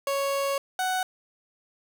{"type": "tone pair in turn", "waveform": "30% pulse", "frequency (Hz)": [554.4, 744.3], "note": ["C#5", "F#5"], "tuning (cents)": [0, 10], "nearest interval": "perfect fourth", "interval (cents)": 510, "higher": "second", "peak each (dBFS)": -22, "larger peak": "neither", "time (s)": [[0.07, 0.58], [0.79, 1.03]], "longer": "first", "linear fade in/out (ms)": 2, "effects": []}